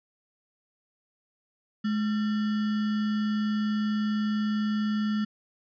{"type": "tone with sample-and-hold", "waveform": "sine", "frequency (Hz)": 212.2, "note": "G#3", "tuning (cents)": 38, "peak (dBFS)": -24, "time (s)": [1.84, 5.25], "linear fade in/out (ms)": 10, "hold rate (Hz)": 1575, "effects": ["resampled to 11025 Hz"]}